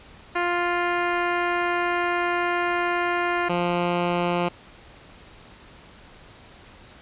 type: tone pair in turn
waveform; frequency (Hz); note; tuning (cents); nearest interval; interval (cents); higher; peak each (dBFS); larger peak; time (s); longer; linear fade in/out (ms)
10% pulse; 350.1 / 175.05; F4 / F3; +4 / +4; octave; 1200; first; -13; neither; 0.35-3.49 / 3.49-4.49; first; 10
effects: pink hiss -48 dBFS RMS until 7.01 s + resampled to 8000 Hz